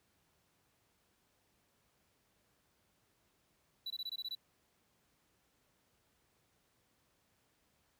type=tone bursts; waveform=triangle; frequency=3951 Hz; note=B7; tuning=in tune; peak=-37 dBFS; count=8; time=3.86-4.351 s; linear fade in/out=5 ms; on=43 ms; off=21 ms; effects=pink hiss -75 dBFS RMS until 7.99 s + high-pass 60 Hz 12 dB/octave